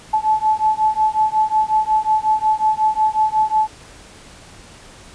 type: beating tone pair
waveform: sine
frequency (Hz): 863 / 868.5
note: A5 / A5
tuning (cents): -34 / -23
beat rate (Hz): 5.5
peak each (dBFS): -17 / -17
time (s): 0.13-3.68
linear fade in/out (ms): 10
effects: pink hiss -42 dBFS RMS until 5.14 s + resampled to 22050 Hz